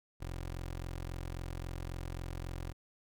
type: tone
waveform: 20% pulse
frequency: 43.7 Hz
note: F1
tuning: 2 cents sharp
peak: -34 dBFS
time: 0.2-2.73 s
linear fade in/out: 20 ms
effects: none